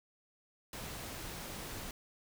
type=noise; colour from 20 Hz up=pink; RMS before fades=-44 dBFS; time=0.73-1.91 s; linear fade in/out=2 ms; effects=none